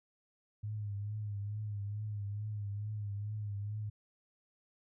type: tone with vibrato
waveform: sine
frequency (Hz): 103.83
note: G#2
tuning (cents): 0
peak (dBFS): -36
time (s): 0.63-3.9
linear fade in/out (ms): 10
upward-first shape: triangle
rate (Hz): 2.3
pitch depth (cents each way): 65
effects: none